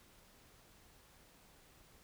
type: silence
effects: pink hiss -64 dBFS RMS until 2.03 s